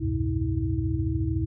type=tone cluster; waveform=sine; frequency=68.8 / 87.7 / 101.6 / 125.8 / 321.2 Hz; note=C#2 / F2 / G#2 / B2 / E4; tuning=-12 / +8 / -38 / +32 / -45 cents; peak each=-30 dBFS; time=0-1.46 s; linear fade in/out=20 ms; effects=none